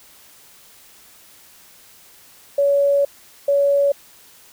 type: tone bursts at uneven times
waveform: sine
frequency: 564 Hz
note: C#5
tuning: 30 cents sharp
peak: -13 dBFS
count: 2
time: 2.58-3.05 / 3.48-3.92 s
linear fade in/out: 5 ms
effects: white hiss -48 dBFS RMS until 4.52 s